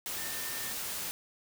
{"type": "tone in noise", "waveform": "sine", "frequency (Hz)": 1800, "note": "A6", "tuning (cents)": 39, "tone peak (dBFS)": -45, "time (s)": [0.18, 0.72], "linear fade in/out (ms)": 0, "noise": "white", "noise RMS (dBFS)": -37, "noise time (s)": [0.06, 1.11], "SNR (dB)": -11, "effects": []}